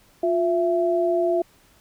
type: tone pair together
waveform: sine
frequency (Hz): 353.4 / 667.1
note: F4 / E5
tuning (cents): +21 / +20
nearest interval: major seventh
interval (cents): 1099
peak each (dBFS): -21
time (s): 0.23-1.42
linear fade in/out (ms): 5
effects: pink hiss -57 dBFS RMS until 1.8 s